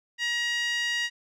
10% pulse tone with high-pass filter, 950 Hz, A#5, 33 cents sharp, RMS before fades -28 dBFS, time 0.18-1.1 s, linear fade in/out 50 ms, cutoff 2100 Hz, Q 5.1, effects resampled to 24000 Hz

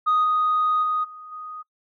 sine tone with level steps, 1244.5 Hz, D#6, in tune, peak -15 / -17 / -20 / -38 / -33 dBFS, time 0.06-1.63 s, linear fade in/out 20 ms, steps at 0.23 / 0.82 / 1.03 / 1.31 s, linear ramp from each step 20 ms, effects noise-tail reverb RT60 0.1 s tail -23 dB re dry + tanh soft clip ceiling -14 dBFS

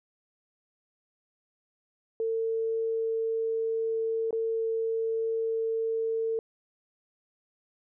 sine tone with dropouts, 450.2 Hz, A4, 40 cents sharp, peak -26 dBFS, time 2.2-6.39 s, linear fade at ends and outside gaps 1 ms, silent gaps 4.308-4.328 s, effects none

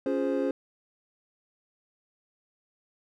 triangle chord, Db major seventh, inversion none, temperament equal, 277.2 / 349.2 / 415.3 / 523.3 Hz, Db4 / F4 / Ab4 / C5, 0 / 0 / 0 / 0 cents, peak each -27 / -32 / -30 / -28 dBFS, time 0.06-0.51 s, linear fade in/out 2 ms, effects none

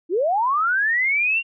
sine linear sweep, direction up, 308.1 to 2794 Hz, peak -17 dBFS, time 0.09-1.43 s, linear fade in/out 50 ms, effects none

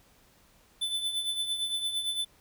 square tone with tremolo, 3511 Hz, A7, 4 cents flat, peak -27 dBFS, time 0.81-2.25 s, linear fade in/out 10 ms, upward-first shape triangle, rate 8.8 Hz, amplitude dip 65%, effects pink hiss -62 dBFS RMS until 2.4 s

